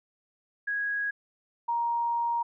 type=tone pair in turn; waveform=sine; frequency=1655 / 939.1 Hz; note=G#6 / A#5; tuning=-6 / +13 cents; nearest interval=minor seventh; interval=981 cents; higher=first; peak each=-27 / -25 dBFS; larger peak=second; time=0.67-1.11 / 1.68-2.43 s; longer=second; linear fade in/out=10 ms; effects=none